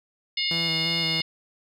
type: harmonic tone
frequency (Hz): 718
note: F5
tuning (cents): +48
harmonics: 3 / 4 / 5 / 6 / 7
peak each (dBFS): -30 / -30 / -30 / -30 / -30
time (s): 0.37-1.22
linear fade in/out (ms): 5
type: tone with vibrato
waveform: sawtooth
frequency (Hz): 164.81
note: E3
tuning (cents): 0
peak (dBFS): -26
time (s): 0.51-1.21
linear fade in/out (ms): 2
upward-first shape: square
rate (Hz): 2.9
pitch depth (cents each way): 24
effects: none